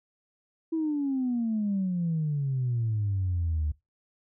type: exponential sweep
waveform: sine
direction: down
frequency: 329.6 to 73.42 Hz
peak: -24 dBFS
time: 0.72-3.72 s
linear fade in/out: 10 ms
effects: noise-tail reverb RT60 0.2 s tail -21 dB re dry + tanh soft clip ceiling -21 dBFS